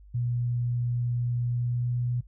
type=tone with pitch glide; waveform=sine; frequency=120.9 to 122.09 Hz; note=B2 to B2; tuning=-36 to -19 cents; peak=-25 dBFS; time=0.14-2.21 s; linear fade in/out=10 ms; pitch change=+17 cents; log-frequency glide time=1.53-1.98 s; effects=noise-tail reverb RT60 0.1 s tail -21 dB re dry + added 50 Hz sine -48 dBFS peak until 2.27 s

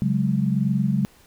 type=chord; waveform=sine; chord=C# suspended fourth; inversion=none; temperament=equal with one note detuned; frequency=138.59 / 186.07 / 207.7 Hz; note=C#3 / F#3 / G#3; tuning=0 / +10 / 0 cents; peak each=-23 dBFS; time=0.02-1.05 s; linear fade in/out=0 ms; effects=pink hiss -54 dBFS RMS until 1.26 s

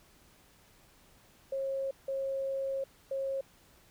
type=tone bursts at uneven times; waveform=sine; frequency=541 Hz; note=C#5; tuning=42 cents flat; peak=-31 dBFS; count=3; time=1.52-1.91 / 2.08-2.84 / 3.11-3.41 s; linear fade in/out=5 ms; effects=pink hiss -62 dBFS RMS until 3.9 s

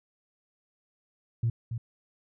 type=tone with echo; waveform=sine; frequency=115.8 Hz; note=A#2; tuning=11 cents flat; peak=-22 dBFS; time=1.43-1.5 s; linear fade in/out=5 ms; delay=280 ms; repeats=1; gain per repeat=-8 dB; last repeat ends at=1.78 s; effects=tanh soft clip ceiling -19 dBFS

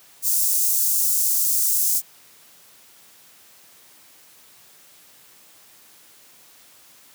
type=high-pass noise; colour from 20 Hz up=white; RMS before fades=-20 dBFS; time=0.22-2.02 s; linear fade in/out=50 ms; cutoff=6200 Hz; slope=24 dB/octave; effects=white hiss -51 dBFS RMS until 7.14 s + high-pass 100 Hz 12 dB/octave

